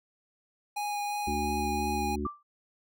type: tone with vibrato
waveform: square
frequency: 824 Hz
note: G#5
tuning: 14 cents flat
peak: -31 dBFS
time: 0.76-2.16 s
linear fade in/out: 10 ms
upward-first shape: sine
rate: 2.9 Hz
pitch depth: 8 cents each way
type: harmonic tone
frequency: 73.42 Hz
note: D2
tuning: in tune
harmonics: 1 / 3 / 4 / 5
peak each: -35 / -35 / -37 / -36 dBFS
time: 1.27-2.27 s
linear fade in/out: 5 ms
type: tone with exponential decay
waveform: sine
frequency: 1174.7 Hz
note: D6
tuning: in tune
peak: -28 dBFS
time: 2.25-2.43 s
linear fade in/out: 5 ms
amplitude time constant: 38 ms
effects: none